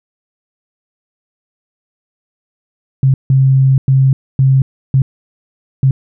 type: tone bursts at uneven times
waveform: sine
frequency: 133.6 Hz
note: C3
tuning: 36 cents sharp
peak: -6 dBFS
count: 6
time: 3.03-3.14 / 3.3-3.78 / 3.88-4.13 / 4.39-4.62 / 4.94-5.02 / 5.83-5.91 s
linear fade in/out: 2 ms
effects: none